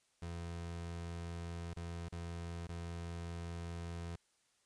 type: tone with dropouts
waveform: 30% pulse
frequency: 85 Hz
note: F2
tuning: 46 cents flat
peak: -39 dBFS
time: 0.22-4.16 s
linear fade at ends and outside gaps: 5 ms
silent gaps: 1.737-1.764 / 2.086-2.124 / 2.671-2.69 s
effects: white hiss -75 dBFS RMS until 4.65 s + resampled to 22050 Hz